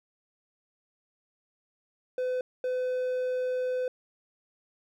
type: tone bursts at uneven times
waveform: triangle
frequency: 506 Hz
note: B4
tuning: 42 cents sharp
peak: -25 dBFS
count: 2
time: 2.18-2.41 / 2.64-3.88 s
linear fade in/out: 2 ms
effects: none